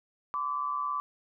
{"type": "tone pair together", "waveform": "sine", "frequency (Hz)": [1019.6, 1158], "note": ["C6", "D6"], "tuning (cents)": [-45, -25], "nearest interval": "major second", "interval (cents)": 220, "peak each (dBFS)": [-35, -30], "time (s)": [0.34, 1], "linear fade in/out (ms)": 0, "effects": []}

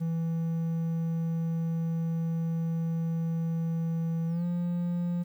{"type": "tone with pitch glide", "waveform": "triangle", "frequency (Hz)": [164.81, 174.31], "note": ["E3", "F3"], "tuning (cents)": [0, -3], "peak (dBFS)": -25, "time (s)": [0, 5.24], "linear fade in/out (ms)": 20, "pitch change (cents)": 97, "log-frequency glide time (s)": [4.27, 4.45], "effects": ["10-bit"]}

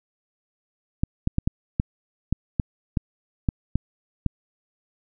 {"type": "clicks", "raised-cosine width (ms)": 5, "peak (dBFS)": -8, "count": 11, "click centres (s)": [1.035, 1.274, 1.384, 1.475, 1.799, 2.326, 2.598, 2.972, 3.488, 3.756, 4.263], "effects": []}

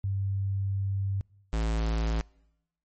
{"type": "tone pair in turn", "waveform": ["sine", "square"], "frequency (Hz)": [97.9, 55.17], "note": ["G2", "A1"], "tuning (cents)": [-2, 5], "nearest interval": "minor seventh", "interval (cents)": 993, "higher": "first", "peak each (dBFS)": -26, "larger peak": "neither", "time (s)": [[0.04, 1.21], [1.53, 2.21]], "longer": "first", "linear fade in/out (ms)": 0, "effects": ["noise-tail reverb RT60 0.9 s tail -25 dB re dry", "MP3 32 kbps"]}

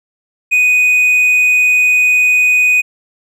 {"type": "tone", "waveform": "triangle", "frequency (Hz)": 2489, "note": "D#7", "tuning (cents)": 0, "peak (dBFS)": -6, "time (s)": [0.51, 2.82], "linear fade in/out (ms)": 20, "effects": []}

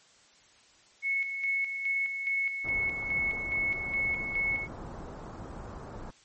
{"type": "tone with tremolo", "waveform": "sine", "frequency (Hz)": 2197, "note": "C#7", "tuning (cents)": -16, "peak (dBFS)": -26, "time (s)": [1.02, 4.68], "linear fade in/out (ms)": 50, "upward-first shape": "square", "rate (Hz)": 2.4, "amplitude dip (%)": 50}
{"type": "low-pass noise", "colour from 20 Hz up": "pink", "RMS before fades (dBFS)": -42, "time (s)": [2.64, 6.11], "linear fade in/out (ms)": 10, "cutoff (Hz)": 1300, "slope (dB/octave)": 24}
{"effects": ["white hiss -60 dBFS RMS until 6.24 s", "MP3 32 kbps"]}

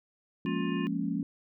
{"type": "chord", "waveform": "sine", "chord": "Bb minor seventh", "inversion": "second", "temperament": "equal", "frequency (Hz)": [174.61, 207.7, 233.1, 277.2], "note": ["F3", "Ab3", "Bb3", "Db4"], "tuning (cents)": [0, 0, 0, 0], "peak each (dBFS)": [-34, -34, -36, -33], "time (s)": [0.45, 1.23], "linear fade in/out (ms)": 2}
{"type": "harmonic tone", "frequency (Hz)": 353.5, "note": "F4", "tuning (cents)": 21, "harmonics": [1, 3, 5, 7, 8], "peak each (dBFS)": [-37, -42, -44, -45, -46], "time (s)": [0.46, 0.87], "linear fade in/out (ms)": 0}
{"effects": []}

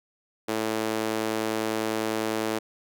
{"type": "tone with high-pass filter", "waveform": "sawtooth", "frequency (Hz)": 110, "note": "A2", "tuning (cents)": 0, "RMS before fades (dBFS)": -28, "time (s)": [0.48, 2.59], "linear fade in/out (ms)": 10, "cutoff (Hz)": 350, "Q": 1.4, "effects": []}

